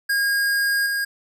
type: tone with level steps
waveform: square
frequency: 1627 Hz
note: G#6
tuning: 36 cents flat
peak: -19 / -22 dBFS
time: 0.09-1.05 s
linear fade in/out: 10 ms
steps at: 0.86 s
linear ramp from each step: 5 ms
effects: none